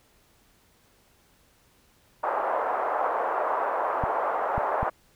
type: band-pass noise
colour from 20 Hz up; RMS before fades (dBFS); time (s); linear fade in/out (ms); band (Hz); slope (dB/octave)
pink; -27; 2.23-4.9; 10; 560 to 1200; 24
type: clicks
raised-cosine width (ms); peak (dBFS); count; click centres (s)
5; -17; 3; 4.038 / 4.58 / 4.83
effects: pink hiss -62 dBFS RMS until 5.15 s